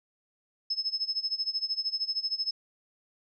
sine tone with tremolo, 5200 Hz, E8, 24 cents flat, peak -25 dBFS, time 0.7-2.51 s, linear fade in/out 5 ms, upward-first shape sine, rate 13 Hz, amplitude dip 90%, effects none

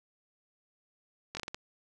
slowing click train, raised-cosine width 0.2 ms, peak -20 dBFS, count 6, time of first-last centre 1.35-1.545 s, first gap 20 ms, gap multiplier 1.34, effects none

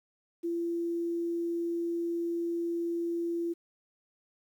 sine tone, 339.8 Hz, F4, 47 cents flat, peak -29 dBFS, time 0.43-3.54 s, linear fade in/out 20 ms, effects 10-bit

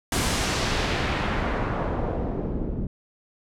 pink noise with low-pass filter sweep, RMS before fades -26 dBFS, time 0.12-2.87 s, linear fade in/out 2 ms, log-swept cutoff 11000 to 250 Hz, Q 0.94, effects none

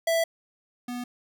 square tone pair in turn, 661 / 245 Hz, E5 / B3, +5 / -14 cents, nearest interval octave + perfect fourth, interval 1719 cents, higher first, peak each -22 / -32 dBFS, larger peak first, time 0.07-0.24 / 0.88-1.04 s, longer first, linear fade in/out 5 ms, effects none

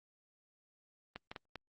clicks, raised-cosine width 0.3 ms, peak -27 dBFS, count 4, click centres 1.16 / 1.315 / 1.362 / 1.557 s, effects Opus 32 kbps

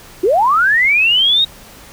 sine linear sweep, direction up, 329.6 to 3800 Hz, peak -9 dBFS, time 0.23-1.45 s, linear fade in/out 10 ms, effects pink hiss -39 dBFS RMS until 1.92 s

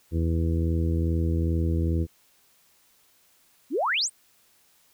harmonic tone, 82.41 Hz, E2, in tune, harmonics 1 / 2 / 3 / 4 / 5 / 6, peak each -23 / -30 / -34 / -31 / -39 / -39 dBFS, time 0.11-2.07 s, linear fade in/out 50 ms
sine exponential sweep, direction up, 232.4 to 9397 Hz, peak -22 dBFS, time 3.7-4.1 s, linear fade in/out 50 ms
effects white hiss -62 dBFS RMS until 4.93 s

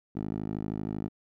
10% pulse tone with band-pass filter, 52.8 Hz, G#1, 29 cents sharp, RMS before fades -34 dBFS, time 0.15-1.09 s, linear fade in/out 20 ms, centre 250 Hz, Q 0.99, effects none

